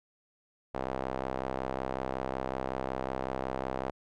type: tone with band-pass filter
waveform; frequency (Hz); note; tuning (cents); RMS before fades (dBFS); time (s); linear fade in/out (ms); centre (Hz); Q
sawtooth; 65.41; C2; 0; -35; 0.74-3.91; 10; 690; 1.3
effects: none